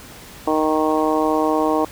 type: harmonic tone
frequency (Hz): 155.56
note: D#3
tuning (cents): 0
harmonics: 2 / 3 / 4 / 5 / 6 / 7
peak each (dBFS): -20 / -22 / -23 / -24 / -25 / -25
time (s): 0.47-1.85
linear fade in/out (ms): 5
effects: pink hiss -40 dBFS RMS until 1.91 s